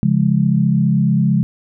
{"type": "chord", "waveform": "sine", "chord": "Db major", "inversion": "none", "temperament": "equal with one note detuned", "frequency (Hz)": [138.59, 172.91, 207.7], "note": ["Db3", "F3", "Ab3"], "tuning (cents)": [0, -17, 0], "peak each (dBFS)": -16, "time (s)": [0.03, 1.43], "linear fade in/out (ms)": 0, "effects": []}